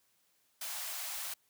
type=high-pass noise; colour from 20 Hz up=white; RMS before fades=-40 dBFS; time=0.61-1.34 s; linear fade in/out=5 ms; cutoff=590 Hz; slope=96 dB/octave; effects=white hiss -73 dBFS RMS until 1.49 s + high-pass 60 Hz 12 dB/octave